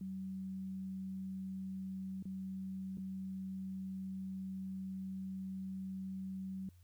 sine tone with dropouts, 190 Hz, F#3, 46 cents sharp, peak -40 dBFS, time 0.01-6.69 s, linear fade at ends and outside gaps 2 ms, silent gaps 2.226-2.254 / 2.972-2.981 s, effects added 88 Hz sine -59 dBFS peak until 6.83 s + white hiss -75 dBFS RMS until 6.83 s

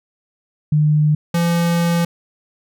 sine / square tone pair in turn, 151.1 / 170.44 Hz, D3 / F3, +50 / -42 cents, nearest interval major second, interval 208 cents, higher second, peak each -11 / -15 dBFS, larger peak first, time 0.72-1.15 / 1.34-2.05 s, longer second, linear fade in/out 5 ms, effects none

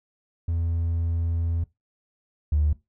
triangle tone pair in turn, 83.9 / 74.75 Hz, E2 / D2, +31 / +31 cents, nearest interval major second, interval 200 cents, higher first, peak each -20 / -15 dBFS, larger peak second, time 0.48-1.64 / 2.52-2.73 s, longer first, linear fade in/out 5 ms, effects noise-tail reverb RT60 0.2 s tail -22 dB re dry + tanh soft clip ceiling -15 dBFS

